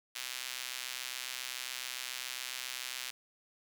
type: tone with high-pass filter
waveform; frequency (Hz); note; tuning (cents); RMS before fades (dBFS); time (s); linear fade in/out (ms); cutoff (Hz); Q
sawtooth; 127.2; C3; -48; -41; 0.15-3.11; 10; 2700; 0.92
effects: none